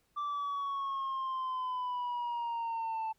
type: exponential sweep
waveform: sine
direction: down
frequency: 1174.7 to 880 Hz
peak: -30 dBFS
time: 0.16-3.13 s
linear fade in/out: 20 ms
effects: tanh soft clip ceiling -32 dBFS + pink hiss -74 dBFS RMS until 3.18 s